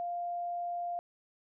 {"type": "tone", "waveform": "sine", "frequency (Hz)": 698.5, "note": "F5", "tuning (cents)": 0, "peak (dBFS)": -33, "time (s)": [0, 0.99], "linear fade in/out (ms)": 0, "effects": []}